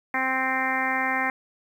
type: harmonic tone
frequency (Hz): 261.6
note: C4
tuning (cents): 0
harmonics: 1 / 2 / 3 / 4 / 5 / 6 / 7 / 8 / 9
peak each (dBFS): -33 / -37 / -29 / -31 / -35 / -33 / -28 / -29 / -37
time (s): 0.14-1.3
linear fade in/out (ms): 2
effects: 9-bit